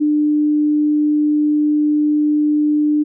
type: tone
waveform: sine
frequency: 299.2 Hz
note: D4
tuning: 32 cents sharp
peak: -12 dBFS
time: 0-3.04 s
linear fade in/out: 20 ms
effects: none